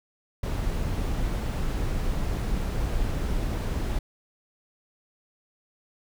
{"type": "noise", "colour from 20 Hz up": "brown", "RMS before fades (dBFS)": -27, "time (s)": [0.43, 3.99], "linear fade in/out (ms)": 5, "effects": []}